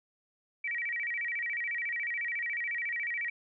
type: tone with vibrato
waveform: sine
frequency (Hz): 2093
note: C7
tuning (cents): 0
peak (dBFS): -31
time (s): 0.64-3.3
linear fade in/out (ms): 5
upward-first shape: square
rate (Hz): 14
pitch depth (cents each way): 170
effects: none